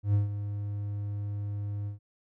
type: tone with ADSR envelope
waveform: triangle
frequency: 102.3 Hz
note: G#2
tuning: 26 cents flat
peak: -18 dBFS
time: 0.03-1.99 s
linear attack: 110 ms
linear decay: 140 ms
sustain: -11 dB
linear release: 120 ms
effects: none